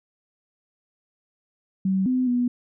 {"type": "tone with pitch steps", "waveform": "sine", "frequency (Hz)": [190.6, 254.7, 244.9], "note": ["G3", "C4", "B3"], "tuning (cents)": [-48, -46, -14], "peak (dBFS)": -19, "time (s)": [1.85, 2.48], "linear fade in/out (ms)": 5, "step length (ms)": 210, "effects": []}